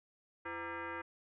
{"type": "tone with frequency modulation", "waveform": "sine", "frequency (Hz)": 337.5, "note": "E4", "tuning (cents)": 41, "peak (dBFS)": -39, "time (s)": [0.45, 1.02], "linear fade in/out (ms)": 10, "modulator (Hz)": 423, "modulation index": 4.1, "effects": []}